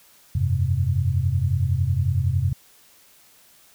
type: chord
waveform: sine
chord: F suspended second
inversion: none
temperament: just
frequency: 87.31 / 98.22 / 130.96 Hz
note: F2 / G2 / C3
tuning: 0 / +4 / +2 cents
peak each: -23 dBFS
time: 0.35-2.53 s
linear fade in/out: 5 ms
effects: white hiss -54 dBFS RMS until 3.74 s